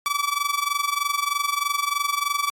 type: tone with amplitude modulation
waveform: sawtooth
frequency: 1151 Hz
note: D6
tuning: 35 cents flat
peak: -15 dBFS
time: 0.06-2.5 s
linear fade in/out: 0 ms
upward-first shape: sine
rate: 23.2 Hz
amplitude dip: 80%
effects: AAC 64 kbps